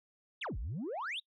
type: exponential two-way sweep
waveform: sine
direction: down then up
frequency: 3920 to 43.65 to 3920 Hz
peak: -34 dBFS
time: 0.41-1.2 s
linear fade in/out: 10 ms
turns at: 0.58 s
effects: noise-tail reverb RT60 0.1 s tail -26 dB re dry + tanh soft clip ceiling -34 dBFS